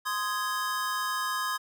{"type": "chord", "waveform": "square", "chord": "Ab major", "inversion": "first", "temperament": "just", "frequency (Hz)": [1038.3, 1245.9, 1661.2], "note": ["C6", "Eb6", "Ab6"], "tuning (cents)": [-14, 2, 0], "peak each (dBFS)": [-33, -34, -34], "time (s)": [0.05, 1.58], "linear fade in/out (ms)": 20, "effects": []}